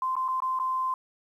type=tone with dropouts; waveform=sine; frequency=1038 Hz; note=C6; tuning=14 cents flat; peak=-25 dBFS; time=0.02-0.94 s; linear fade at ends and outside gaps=2 ms; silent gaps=0.155-0.165 / 0.281-0.285 / 0.403-0.421 / 0.59-0.598 s; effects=10-bit